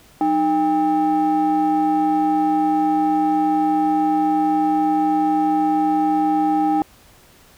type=ring-modulated tone; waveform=triangle; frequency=246 Hz; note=B3; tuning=7 cents flat; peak=-10 dBFS; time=0.21-6.82 s; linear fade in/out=0 ms; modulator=554 Hz; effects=pink hiss -50 dBFS RMS until 7.57 s